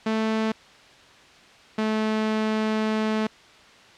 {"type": "tone pair in turn", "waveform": "sawtooth", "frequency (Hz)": [220, 217.2], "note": ["A3", "A3"], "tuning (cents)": [0, -22], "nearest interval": "unison", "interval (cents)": 22, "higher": "first", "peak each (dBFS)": -18, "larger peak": "neither", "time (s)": [[0.06, 0.52], [1.78, 3.27]], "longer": "second", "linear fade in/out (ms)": 5, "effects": ["white hiss -50 dBFS RMS until 3.97 s", "low-pass 4000 Hz 12 dB/octave"]}